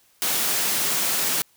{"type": "high-pass noise", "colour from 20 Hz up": "white", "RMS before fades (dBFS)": -23, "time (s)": [0.22, 1.42], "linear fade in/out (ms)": 0, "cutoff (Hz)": 120, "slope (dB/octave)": 48, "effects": ["white hiss -60 dBFS RMS until 1.56 s"]}